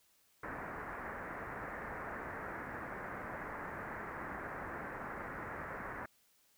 white low-pass noise, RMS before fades -44 dBFS, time 0.43-6.06 s, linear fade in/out 5 ms, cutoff 1900 Hz, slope 48 dB/octave, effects white hiss -71 dBFS RMS until 6.57 s

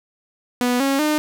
sawtooth tone with pitch steps, 246.1 / 273.9 / 303.5 Hz, B3 / C#4 / D#4, -6 / -21 / -43 cents, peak -13 dBFS, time 0.61-1.18 s, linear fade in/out 0 ms, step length 190 ms, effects none

